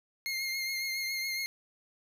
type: tone with vibrato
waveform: 25% pulse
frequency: 2130 Hz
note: C7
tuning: 30 cents sharp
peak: -28 dBFS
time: 0.26-1.46 s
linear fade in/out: 0 ms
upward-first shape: triangle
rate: 7.2 Hz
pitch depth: 35 cents each way
effects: none